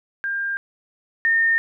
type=tone pair in turn; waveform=sine; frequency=1600 / 1824 Hz; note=G6 / A#6; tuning=+35 / -38 cents; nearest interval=major second; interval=227 cents; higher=second; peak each=-22 / -15 dBFS; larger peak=second; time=0.24-0.57 / 1.25-1.58 s; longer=neither; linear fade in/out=0 ms; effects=none